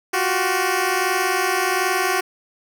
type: tone pair together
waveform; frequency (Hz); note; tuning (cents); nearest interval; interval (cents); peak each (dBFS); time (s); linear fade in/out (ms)
10% pulse; 357.5 / 378.8; F4 / F#4; +41 / +41; minor second; 100; -14 / -12; 0.13-2.21; 10
effects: none